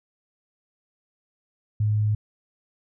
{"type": "tone", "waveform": "sine", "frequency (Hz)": 106.1, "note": "G#2", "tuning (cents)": 38, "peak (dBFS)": -19, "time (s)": [1.8, 2.15], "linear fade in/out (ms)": 5, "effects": []}